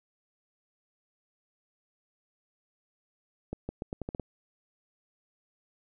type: accelerating click train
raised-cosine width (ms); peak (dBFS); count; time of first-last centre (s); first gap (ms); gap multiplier
2; -21; 8; 3.53-4.197; 160; 0.82
effects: none